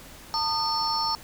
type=tone cluster; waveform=sine; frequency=903 / 1226 / 4426 / 5360 Hz; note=A5 / D#6 / C#8 / E8; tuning=+45 / -26 / -3 / +28 cents; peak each=-27 / -31 / -31 / -29 dBFS; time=0.34-1.15 s; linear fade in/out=0 ms; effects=pink hiss -46 dBFS RMS until 1.23 s